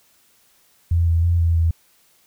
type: tone with pitch steps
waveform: sine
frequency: 84.7 / 83.2 / 85.8 / 83.7 / 82.6 Hz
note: E2 / E2 / F2 / E2 / E2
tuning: +48 / +17 / -30 / +27 / +4 cents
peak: -14 dBFS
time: 0.91-1.71 s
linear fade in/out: 5 ms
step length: 160 ms
effects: white hiss -58 dBFS RMS until 2.26 s